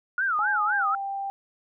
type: tone with vibrato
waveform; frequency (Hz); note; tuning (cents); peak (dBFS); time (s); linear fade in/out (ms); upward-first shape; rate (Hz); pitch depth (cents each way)
sine; 1396.9; F6; 0; -22; 0.18-0.95; 2; sine; 3.9; 240
type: tone with pitch glide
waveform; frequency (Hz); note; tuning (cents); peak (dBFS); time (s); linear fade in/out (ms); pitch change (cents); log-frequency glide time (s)
sine; 841 to 789.2; G#5 to G5; +22 to +11; -28; 0.39-1.3; 0; -111; 0.71-0.83
effects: none